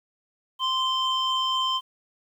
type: tone pair together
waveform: sine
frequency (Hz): 1040 / 3116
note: C6 / G7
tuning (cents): -11 / -11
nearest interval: octave + perfect fifth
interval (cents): 1900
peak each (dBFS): -23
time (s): 0.59-1.81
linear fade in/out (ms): 50
effects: tanh soft clip ceiling -19 dBFS + 9-bit